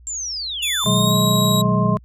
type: linear sweep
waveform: sine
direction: down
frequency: 7450 to 972 Hz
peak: -24 dBFS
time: 0.07-0.84 s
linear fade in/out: 0 ms
type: tone with pitch glide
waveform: sawtooth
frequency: 3457 to 3836 Hz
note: A7 to A#7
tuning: -31 to +49 cents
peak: -17 dBFS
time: 0.62-1.62 s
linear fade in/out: 10 ms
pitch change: +180 cents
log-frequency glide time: 0.73-1.15 s
type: chord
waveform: sine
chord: B major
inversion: none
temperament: equal with one note detuned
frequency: 121.35 / 155.56 / 185 Hz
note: B2 / D#3 / F#3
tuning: -30 / 0 / 0 cents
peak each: -20 / -24 / -19 dBFS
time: 0.84-1.99 s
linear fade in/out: 50 ms
type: harmonic tone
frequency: 210.8 Hz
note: G#3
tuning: 26 cents sharp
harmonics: 1 / 2 / 3 / 5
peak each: -23 / -28 / -25 / -23 dBFS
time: 0.86-1.97 s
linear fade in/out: 0 ms
effects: added 60 Hz sine -43 dBFS peak until 2.04 s + resampled to 32000 Hz